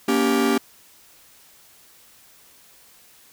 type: chord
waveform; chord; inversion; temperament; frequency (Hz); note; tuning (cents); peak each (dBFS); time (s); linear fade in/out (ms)
45% pulse; G diminished; first; just; 235.2 / 282.2 / 392; Bb3 / Db4 / G4; +16 / +31 / 0; -22; 0.08-0.58; 5
effects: white hiss -52 dBFS RMS until 3.32 s